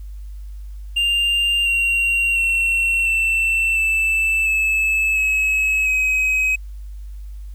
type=tone with pitch steps; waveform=triangle; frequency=2794 / 2756 / 2718 / 2680 / 2643 / 2607 / 2571 / 2536 Hz; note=F7 / F7 / F7 / E7 / E7 / E7 / E7 / D#7; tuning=0 / -24 / -48 / +28 / +4 / -20 / -44 / +32 cents; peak=-14 dBFS; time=0.96-6.56 s; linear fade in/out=10 ms; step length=700 ms; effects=added 50 Hz sine -30 dBFS peak until 7.54 s + white hiss -59 dBFS RMS until 7.54 s